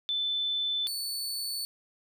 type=tone pair in turn; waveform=sine / sawtooth; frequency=3520 / 4467 Hz; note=A7 / C#8; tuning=0 / +12 cents; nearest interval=major third; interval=412 cents; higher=second; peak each=-27 / -29 dBFS; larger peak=first; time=0.09-0.87 / 0.87-1.65 s; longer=neither; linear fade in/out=0 ms; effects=none